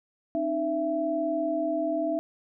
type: tone cluster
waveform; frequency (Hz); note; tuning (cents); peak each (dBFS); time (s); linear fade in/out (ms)
sine; 268.2 / 308.8 / 666; C4 / D#4 / E5; +43 / -13 / +18; -35 / -29 / -27; 0.35-2.19; 0
effects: none